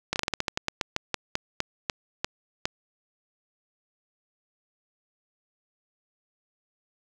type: slowing click train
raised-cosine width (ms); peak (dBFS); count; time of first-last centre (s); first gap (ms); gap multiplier
0.2; -8; 18; 0.13-2.655; 29; 1.18
effects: none